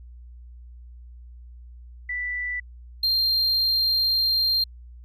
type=tone pair in turn; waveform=sine / triangle; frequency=1975.5 / 4186 Hz; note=B6 / C8; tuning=0 / 0 cents; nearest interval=octave + minor second; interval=1300 cents; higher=second; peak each=-26 / -18 dBFS; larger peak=second; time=2.09-2.6 / 3.03-4.64 s; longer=second; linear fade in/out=5 ms; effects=added 60 Hz sine -41 dBFS peak until 5.04 s